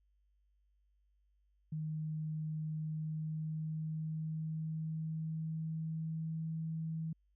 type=tone with pitch glide; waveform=sine; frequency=155.56 to 160.67 Hz; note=D#3 to E3; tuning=0 to -44 cents; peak=-36 dBFS; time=1.72-7.13 s; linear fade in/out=5 ms; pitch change=+56 cents; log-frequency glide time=2.7-6.51 s; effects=added 50 Hz sine -70 dBFS peak until 7.35 s